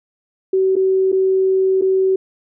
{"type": "tone with dropouts", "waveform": "sine", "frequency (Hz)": 380, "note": "F#4", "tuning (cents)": 46, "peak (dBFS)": -12, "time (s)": [0.53, 2.16], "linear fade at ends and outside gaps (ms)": 5, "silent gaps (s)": [[0.756, 0.764], [1.119, 1.126], [1.813, 1.82]], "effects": []}